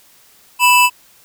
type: tone pair together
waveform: square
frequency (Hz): 987.8 / 2637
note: B5 / E7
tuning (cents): 0 / 0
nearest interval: octave + perfect fourth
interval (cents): 1700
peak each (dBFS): -11 / -12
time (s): 0.59-0.9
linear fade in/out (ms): 50
effects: white hiss -49 dBFS RMS until 1.24 s